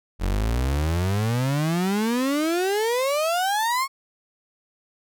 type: exponential sweep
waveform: 35% pulse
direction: up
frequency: 43.65 to 1108.7 Hz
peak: -19 dBFS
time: 0.19-3.88 s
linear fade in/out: 50 ms
effects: none